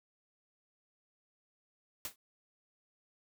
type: noise with exponential decay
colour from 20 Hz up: white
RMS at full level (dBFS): -35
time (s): 2.05-2.16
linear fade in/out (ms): 2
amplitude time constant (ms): 23
effects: none